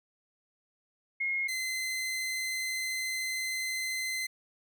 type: tone pair in turn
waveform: sine / sawtooth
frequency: 2152 / 2059 Hz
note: C7 / C7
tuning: +48 / -28 cents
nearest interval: minor second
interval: 76 cents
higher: first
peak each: -28 dBFS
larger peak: neither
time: 1.2-1.48 / 1.48-4.27 s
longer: second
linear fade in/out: 10 ms
effects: none